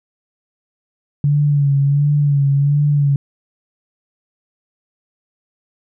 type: tone with vibrato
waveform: sine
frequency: 142.9 Hz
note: D3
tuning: 47 cents flat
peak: -11 dBFS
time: 1.24-3.16 s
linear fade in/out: 2 ms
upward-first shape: sine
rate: 1.4 Hz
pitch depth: 46 cents each way
effects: none